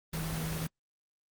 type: tone in noise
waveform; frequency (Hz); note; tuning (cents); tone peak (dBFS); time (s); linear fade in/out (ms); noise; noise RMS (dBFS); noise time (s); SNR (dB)
sine; 160.4; E3; -47; -34; 0.13-0.67; 5; pink; -38; 0.13-0.67; +1
effects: Opus 24 kbps